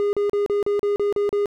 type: tone bursts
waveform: triangle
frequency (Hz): 408.7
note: G#4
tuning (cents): -28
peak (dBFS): -16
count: 9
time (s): 0-1.458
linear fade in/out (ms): 0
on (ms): 130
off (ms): 36
effects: none